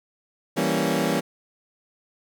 20% pulse chord, E diminished seventh, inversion none, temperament equal, 164.81 / 196 / 233.1 / 277.2 Hz, E3 / G3 / Bb3 / Db4, 0 / 0 / 0 / 0 cents, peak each -22 dBFS, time 0.56-1.21 s, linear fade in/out 20 ms, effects none

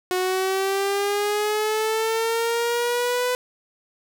sawtooth linear sweep, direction up, 364.8 to 500 Hz, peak -17 dBFS, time 0.11-3.35 s, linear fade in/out 0 ms, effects 8-bit

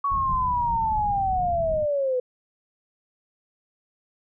sine linear sweep, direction down, 1129 to 493.9 Hz, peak -21 dBFS, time 0.04-2.2 s, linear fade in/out 5 ms
pink low-pass noise, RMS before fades -33 dBFS, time 0.1-1.86 s, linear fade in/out 20 ms, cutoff 180 Hz, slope 24 dB/octave
effects none

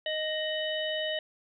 harmonic tone with a mistuned harmonic, 622.3 Hz, D#5, in tune, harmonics 1 / 3 / 5 / 6, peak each -32 / -36 / -34 / -40 dBFS, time 0.06-1.19 s, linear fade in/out 2 ms, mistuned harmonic 5, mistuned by -70 cents, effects none

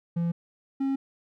triangle tone pair in turn, 170 / 271.1 Hz, F3 / C#4, -46 / -38 cents, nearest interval minor sixth, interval 808 cents, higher second, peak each -22 dBFS, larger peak neither, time 0.16-0.32 / 0.8-0.96 s, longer neither, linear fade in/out 10 ms, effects none

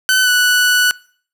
sawtooth tone with pitch glide, 1517 to 1480.6 Hz, F#6 to F#6, +43 to +1 cents, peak -7 dBFS, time 0.09-0.91 s, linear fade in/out 0 ms, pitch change -42 cents, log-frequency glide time 0.22-0.29 s, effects noise-tail reverb RT60 0.5 s tail -23 dB re dry

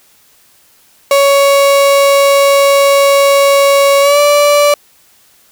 35% pulse tone with pitch glide, 558 to 582 Hz, C#5 to D5, +11 to -16 cents, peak -4 dBFS, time 1.11-4.74 s, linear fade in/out 2 ms, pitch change +73 cents, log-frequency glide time 4.01-4.19 s, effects white hiss -48 dBFS RMS until 5.51 s

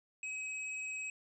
square tone, 2547 Hz, D#7, 40 cents sharp, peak -39 dBFS, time 0.23-1.1 s, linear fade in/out 2 ms, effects resampled to 22050 Hz

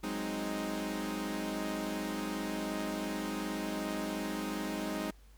sawtooth chord, Ab dominant seventh, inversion third, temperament equal, 185 / 207.7 / 261.6 / 311.1 Hz, Gb3 / Ab3 / C4 / Eb4, 0 / 0 / 0 / 0 cents, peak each -39 / -35 / -38 / -34 dBFS, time 0.03-5.11 s, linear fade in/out 10 ms, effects added 50 Hz sine -54 dBFS peak until 5.37 s + pink hiss -66 dBFS RMS until 5.37 s

